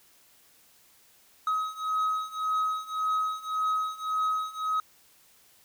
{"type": "beating tone pair", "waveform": "triangle", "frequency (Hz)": [1269, 1270.8], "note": ["D#6", "D#6"], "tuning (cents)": [34, 36], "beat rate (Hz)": 1.8, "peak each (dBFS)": [-29, -27], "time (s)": [1.47, 4.8], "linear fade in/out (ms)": 2, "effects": ["white hiss -60 dBFS RMS until 5.64 s"]}